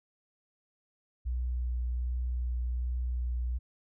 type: tone with vibrato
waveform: sine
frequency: 61.2 Hz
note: B1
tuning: 15 cents flat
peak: -29 dBFS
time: 1.25-3.59 s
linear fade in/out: 20 ms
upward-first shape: triangle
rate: 1.3 Hz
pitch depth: 16 cents each way
effects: none